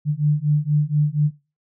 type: beating tone pair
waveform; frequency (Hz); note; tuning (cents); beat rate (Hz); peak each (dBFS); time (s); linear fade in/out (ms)
sine; 146.83 / 151.03; D3 / D3; 0 / +49; 4.2; -19; 0.05-1.31; 50
effects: noise-tail reverb RT60 0.3 s tail -20 dB re dry